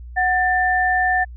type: tone pair together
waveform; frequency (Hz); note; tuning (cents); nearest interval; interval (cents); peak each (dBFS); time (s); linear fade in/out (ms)
sine; 738 / 1779.8; F#5 / A6; -5 / +19; octave + minor third; 1524; -18; 0.16-1.25; 20
effects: added 60 Hz sine -33 dBFS peak until 1.36 s